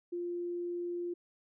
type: tone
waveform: sine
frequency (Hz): 349.2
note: F4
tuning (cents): 0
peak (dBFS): -34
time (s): 0.12-1.14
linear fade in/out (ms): 10
effects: none